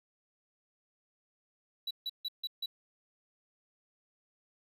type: tone bursts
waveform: triangle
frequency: 3932 Hz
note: B7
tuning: 8 cents flat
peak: -32 dBFS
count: 5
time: 1.87-2.66 s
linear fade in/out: 5 ms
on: 38 ms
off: 150 ms
effects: none